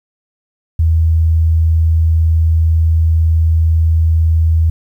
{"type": "tone", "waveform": "sine", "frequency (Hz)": 81, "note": "E2", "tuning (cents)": -30, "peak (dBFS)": -8, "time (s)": [0.79, 4.7], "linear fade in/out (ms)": 5, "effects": ["8-bit"]}